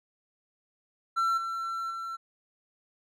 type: tone with level steps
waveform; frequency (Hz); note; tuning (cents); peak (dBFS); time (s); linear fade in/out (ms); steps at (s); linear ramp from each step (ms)
triangle; 1348; E6; +38; -22 / -29 / -32; 1.16-2.17; 20; 1.37 / 1.9; 10
effects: none